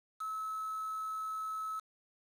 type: tone with quantisation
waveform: sine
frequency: 1295 Hz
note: E6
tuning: 31 cents flat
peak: -36 dBFS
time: 0.2-1.8 s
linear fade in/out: 10 ms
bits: 8
effects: low-pass 10000 Hz 12 dB/octave